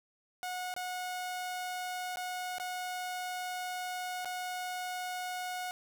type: tone with dropouts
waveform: sawtooth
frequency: 729 Hz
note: F#5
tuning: 26 cents flat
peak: -32 dBFS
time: 0.43-5.71 s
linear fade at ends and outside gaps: 0 ms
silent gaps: 0.74-0.764 / 2.159-2.171 / 2.583-2.599 / 4.247-4.256 s
effects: none